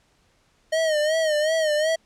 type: tone with vibrato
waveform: square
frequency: 622.3 Hz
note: D#5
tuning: in tune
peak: -20 dBFS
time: 0.72-1.96 s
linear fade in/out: 10 ms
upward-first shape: sine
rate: 2.7 Hz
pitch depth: 78 cents each way
effects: pink hiss -63 dBFS RMS until 2.05 s + low-pass 8000 Hz 12 dB/octave